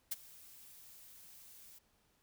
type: noise with ADSR envelope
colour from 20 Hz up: blue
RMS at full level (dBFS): -35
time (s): 0.11-1.79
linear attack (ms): 10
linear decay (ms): 25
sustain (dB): -22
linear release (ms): 12
effects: pink hiss -74 dBFS RMS until 2.22 s